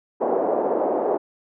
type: band-pass noise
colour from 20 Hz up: pink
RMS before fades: -22 dBFS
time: 0.2-1.18 s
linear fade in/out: 20 ms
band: 350 to 750 Hz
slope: 24 dB/octave
effects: none